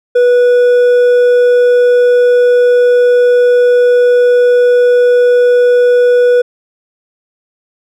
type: tone with hard clipping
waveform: triangle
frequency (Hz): 489.6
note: B4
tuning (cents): -15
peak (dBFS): -6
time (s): 0.15-6.42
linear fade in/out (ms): 10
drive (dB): 7
effects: none